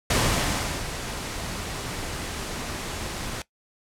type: noise with ADSR envelope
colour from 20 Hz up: pink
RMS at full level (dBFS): -21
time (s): 0.1-3.42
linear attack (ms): 5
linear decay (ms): 730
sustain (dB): -11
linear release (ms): 3
effects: noise-tail reverb RT60 0.1 s tail -18 dB re dry + low-pass 10000 Hz 12 dB/octave